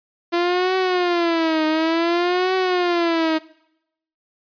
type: tone with vibrato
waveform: sawtooth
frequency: 341.8 Hz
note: F4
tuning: 37 cents flat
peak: -13 dBFS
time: 0.32-3.39 s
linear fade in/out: 20 ms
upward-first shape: triangle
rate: 0.56 Hz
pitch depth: 170 cents each way
effects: noise-tail reverb RT60 0.8 s tail -21 dB re dry + resampled to 11025 Hz